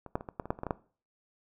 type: clicks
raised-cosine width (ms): 1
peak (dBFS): -29 / -15 / -27 / -25 / -19 / -26 / -14 / -30 / -20 / -20 / -14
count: 11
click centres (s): 0.063 / 0.155 / 0.209 / 0.288 / 0.398 / 0.456 / 0.505 / 0.589 / 0.634 / 0.667 / 0.708
effects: noise-tail reverb RT60 0.4 s tail -19 dB re dry